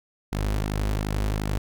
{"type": "tone with flanger", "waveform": "sawtooth", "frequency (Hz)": 51.5, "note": "G#1", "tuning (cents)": -14, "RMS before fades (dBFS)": -26, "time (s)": [0.32, 1.58], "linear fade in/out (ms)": 5, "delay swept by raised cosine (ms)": [1.7, 6.9], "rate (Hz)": 2.7, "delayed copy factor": -0.55, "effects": []}